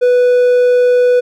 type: tone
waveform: triangle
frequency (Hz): 493.9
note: B4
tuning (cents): 0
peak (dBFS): -5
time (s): 0.01-1.21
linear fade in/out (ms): 20
effects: none